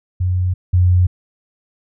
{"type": "tone pair in turn", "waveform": "sine", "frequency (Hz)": [91, 90.16], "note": ["F#2", "F#2"], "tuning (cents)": [-28, -44], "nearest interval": "unison", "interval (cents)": 16, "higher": "first", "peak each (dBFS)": [-14, -9], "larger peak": "second", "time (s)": [[0.2, 0.54], [0.73, 1.07]], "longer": "neither", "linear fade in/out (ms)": 10, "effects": []}